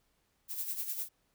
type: noise with tremolo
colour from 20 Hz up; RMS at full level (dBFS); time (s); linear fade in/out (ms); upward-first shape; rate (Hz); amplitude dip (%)
violet; -35; 0.48-1.09; 50; sine; 10; 60
effects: pink hiss -75 dBFS RMS until 1.34 s